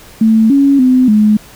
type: tone with pitch steps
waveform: sine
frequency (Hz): 221.6 / 278.2 / 255.3 / 212.3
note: A3 / C#4 / C4 / G#3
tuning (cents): +13 / +6 / -42 / +38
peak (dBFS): -5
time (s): 0.21-1.37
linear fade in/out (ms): 5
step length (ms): 290
effects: pink hiss -38 dBFS RMS until 1.55 s